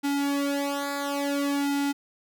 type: tone with flanger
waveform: sawtooth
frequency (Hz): 282.6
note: C#4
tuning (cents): +34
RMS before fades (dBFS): -27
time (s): 0.03-1.93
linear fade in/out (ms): 20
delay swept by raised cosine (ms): 1.7 to 3.2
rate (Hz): 0.56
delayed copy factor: -0.95
effects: none